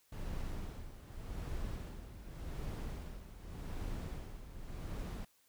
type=noise with tremolo; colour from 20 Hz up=brown; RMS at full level=-40 dBFS; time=0.12-5.25 s; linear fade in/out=5 ms; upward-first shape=sine; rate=0.86 Hz; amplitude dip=70%; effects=white hiss -71 dBFS RMS until 5.48 s